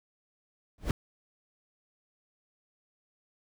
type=noise with exponential growth; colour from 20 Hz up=brown; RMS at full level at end=-22 dBFS; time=0.78-0.91 s; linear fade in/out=2 ms; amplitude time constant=27 ms; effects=none